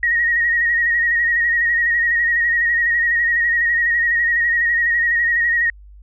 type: tone with vibrato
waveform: sine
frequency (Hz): 1881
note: A#6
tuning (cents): +15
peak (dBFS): -14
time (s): 0.03-5.7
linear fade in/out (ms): 2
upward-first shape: sine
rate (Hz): 12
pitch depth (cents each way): 39
effects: added 50 Hz sine -39 dBFS peak until 6.02 s